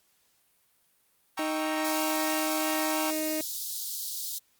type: chord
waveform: sawtooth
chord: G diminished seventh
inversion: none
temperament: equal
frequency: 784 / 932.3 / 1108.7 / 1318.5 Hz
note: G5 / Bb5 / Db6 / Fb6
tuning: 0 / 0 / 0 / 0 cents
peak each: -32 / -32 / -34 / -36 dBFS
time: 1.37-3.11 s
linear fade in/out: 10 ms
type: harmonic tone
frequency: 311.1 Hz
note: D#4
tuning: in tune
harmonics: 1 / 2 / 3 / 4 / 5 / 6 / 7 / 8 / 9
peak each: -31 / -33 / -49 / -51 / -53 / -46 / -45 / -47 / -47 dBFS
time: 1.39-3.41 s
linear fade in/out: 2 ms
type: high-pass noise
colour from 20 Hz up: white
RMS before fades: -35 dBFS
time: 1.84-4.39 s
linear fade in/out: 10 ms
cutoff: 3600 Hz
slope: 48 dB/octave
effects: white hiss -68 dBFS RMS until 4.59 s + Opus 48 kbps